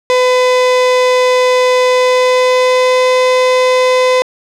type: tone with pitch glide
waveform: 35% pulse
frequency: 504 to 508.1 Hz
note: B4 to B4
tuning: +35 to +49 cents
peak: -6 dBFS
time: 0.1-4.22 s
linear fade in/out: 0 ms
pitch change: +14 cents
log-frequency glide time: 1.88-3.09 s
effects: low-pass 6000 Hz 12 dB/octave + 7-bit